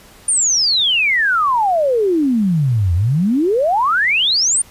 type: exponential two-way sweep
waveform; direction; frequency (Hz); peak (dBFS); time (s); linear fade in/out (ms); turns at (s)
sine; down then up; 9397 to 82.41 to 9397; -12; 0.28-4.62; 5; 2.94
effects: pink hiss -44 dBFS RMS until 4.7 s + resampled to 32000 Hz